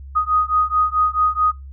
sine beating tone pair, 1244.5 / 1249.1 Hz, D#6 / D#6, 0 / +6 cents, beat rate 4.6 Hz, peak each -18 / -18 dBFS, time 0.15-1.52 s, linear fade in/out 20 ms, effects noise-tail reverb RT60 0.2 s tail -23 dB re dry + added 68 Hz sine -33 dBFS peak until 1.72 s

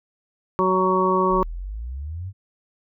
harmonic tone, 186.5 Hz, F#3, 14 cents sharp, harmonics 1 / 2 / 3 / 5 / 6, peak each -25 / -21 / -27 / -24 / -21 dBFS, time 0.59-1.43 s, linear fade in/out 0 ms
sine exponential sweep, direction up, 32.24 to 100.3 Hz, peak -28 dBFS, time 1.29-2.33 s, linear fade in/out 50 ms
effects none

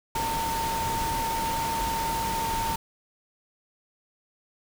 sine tone in noise, 908 Hz, A#5, 46 cents flat, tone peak -27 dBFS, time 0.15-2.76 s, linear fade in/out 5 ms, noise pink, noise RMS -32 dBFS, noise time 0.15-2.76 s, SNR +2 dB, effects none

